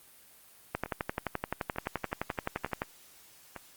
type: two click trains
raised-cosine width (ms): 0.5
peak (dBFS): -24 / -15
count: 4 / 25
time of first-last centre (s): 0.86-3.563 / 0.75-2.819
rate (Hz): 1.11 / 11.6
effects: white hiss -57 dBFS RMS until 3.76 s + Opus 32 kbps